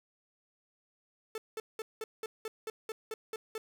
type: tone bursts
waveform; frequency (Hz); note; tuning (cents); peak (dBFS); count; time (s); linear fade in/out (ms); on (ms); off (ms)
45% pulse; 440; A4; 0; -36; 11; 1.35-3.58; 2; 30; 190
effects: none